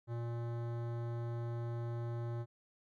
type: tone with hard clipping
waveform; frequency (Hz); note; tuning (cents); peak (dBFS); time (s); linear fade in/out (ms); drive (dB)
sine; 117.8; A#2; +19; -39; 0.07-2.46; 50; 17
effects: none